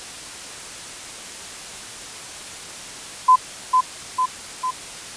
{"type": "tone with echo", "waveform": "sine", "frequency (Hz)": 1017, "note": "C6", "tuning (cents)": -50, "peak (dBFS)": -8, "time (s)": [3.28, 3.36], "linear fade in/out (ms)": 10, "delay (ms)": 450, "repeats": 3, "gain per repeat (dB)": -4, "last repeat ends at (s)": 4.71, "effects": ["white hiss -35 dBFS RMS until 5.16 s", "resampled to 22050 Hz"]}